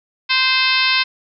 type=harmonic tone; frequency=520 Hz; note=C5; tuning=11 cents flat; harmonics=2 / 3 / 4 / 5 / 6 / 7 / 8 / 9 / 10; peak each=-23 / -23 / -21 / -19 / -24 / -22 / -22 / -25 / -25 dBFS; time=0.29-1.04 s; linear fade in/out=20 ms; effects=none